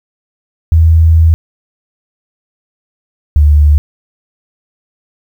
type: tone pair in turn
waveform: sine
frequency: 81.3 / 74.08 Hz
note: E2 / D2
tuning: -23 / +16 cents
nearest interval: major second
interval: 161 cents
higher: first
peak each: -3 dBFS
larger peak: neither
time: 0.72-1.34 / 3.36-3.78 s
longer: first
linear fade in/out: 0 ms
effects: 7-bit